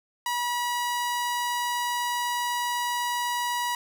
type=tone; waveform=sawtooth; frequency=968 Hz; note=B5; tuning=35 cents flat; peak=-22 dBFS; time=0.26-3.75 s; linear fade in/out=2 ms; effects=none